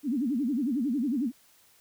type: tone with vibrato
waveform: sine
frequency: 260.3 Hz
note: C4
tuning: 9 cents flat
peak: -25 dBFS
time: 0.03-1.32 s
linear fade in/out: 50 ms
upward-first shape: sine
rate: 11 Hz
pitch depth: 260 cents each way
effects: white hiss -61 dBFS RMS until 1.8 s